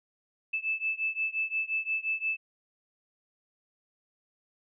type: beating tone pair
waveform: sine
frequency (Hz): 2624 / 2629.7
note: E7 / E7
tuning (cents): -9 / -5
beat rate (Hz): 5.7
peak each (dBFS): -31 / -32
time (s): 0.53-2.37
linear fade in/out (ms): 10
effects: none